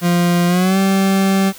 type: tone with pitch glide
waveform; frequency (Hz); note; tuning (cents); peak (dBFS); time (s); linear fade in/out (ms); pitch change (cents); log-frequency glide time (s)
40% pulse; 174.4 to 193.51; F3 to G3; -2 to -22; -11; 0.01-1.53; 50; +180; 0.47-0.78
effects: white hiss -38 dBFS RMS until 1.58 s